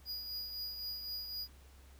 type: tone with tremolo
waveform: square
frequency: 4896 Hz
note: D#8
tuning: 29 cents flat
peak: -38 dBFS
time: 0.05-1.48 s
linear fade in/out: 50 ms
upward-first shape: triangle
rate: 3.9 Hz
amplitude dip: 50%
effects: added 67 Hz sine -56 dBFS peak until 1.99 s + pink hiss -64 dBFS RMS until 1.99 s